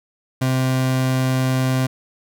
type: tone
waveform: 30% pulse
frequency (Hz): 130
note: C3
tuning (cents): -11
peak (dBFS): -14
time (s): 0.41-1.87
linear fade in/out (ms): 10
effects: none